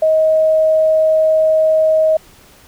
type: tone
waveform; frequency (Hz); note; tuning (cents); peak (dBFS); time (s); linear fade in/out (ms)
sine; 631; D#5; +24; -9; 0.02-2.17; 5
effects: pink hiss -45 dBFS RMS until 2.67 s